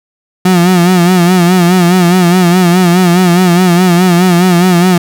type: tone with vibrato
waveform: 35% pulse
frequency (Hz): 178.4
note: F3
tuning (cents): +37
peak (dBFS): -3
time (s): 0.45-4.98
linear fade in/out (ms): 5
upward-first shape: sine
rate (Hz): 4.8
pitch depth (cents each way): 78
effects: none